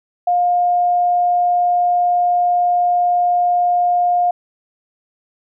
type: tone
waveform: sine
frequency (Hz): 709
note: F5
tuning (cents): +26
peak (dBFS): -12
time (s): 0.27-4.31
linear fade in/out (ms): 5
effects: none